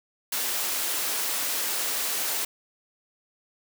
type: high-pass noise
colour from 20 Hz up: white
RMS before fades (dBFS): -28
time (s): 0.32-2.45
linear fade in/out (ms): 5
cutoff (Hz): 310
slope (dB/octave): 12
effects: none